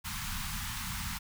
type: band-stop noise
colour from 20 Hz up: pink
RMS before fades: -37 dBFS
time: 0.04-1.19 s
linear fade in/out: 20 ms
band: 220 to 880 Hz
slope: 48 dB/octave
effects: none